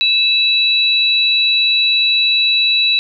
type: tone pair together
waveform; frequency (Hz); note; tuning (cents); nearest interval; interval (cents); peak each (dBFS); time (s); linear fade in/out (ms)
sine; 2618 / 3923; E7 / B7; -13 / -12; perfect fifth; 701; -16 / -12; 0.01-2.99; 0
effects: none